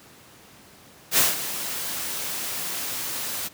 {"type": "noise with ADSR envelope", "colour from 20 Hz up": "white", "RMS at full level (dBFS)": -17, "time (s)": [1.11, 3.49], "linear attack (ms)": 70, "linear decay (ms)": 170, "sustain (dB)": -13, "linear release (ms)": 22, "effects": ["pink hiss -50 dBFS RMS until 3.53 s", "high-pass 100 Hz 12 dB/octave"]}